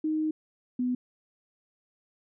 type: tone pair in turn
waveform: sine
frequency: 311.1 / 249.2 Hz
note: D#4 / B3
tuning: 0 / +16 cents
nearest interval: major third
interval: 384 cents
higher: first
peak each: -25 dBFS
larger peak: neither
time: 0.04-0.31 / 0.79-0.95 s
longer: first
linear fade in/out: 5 ms
effects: none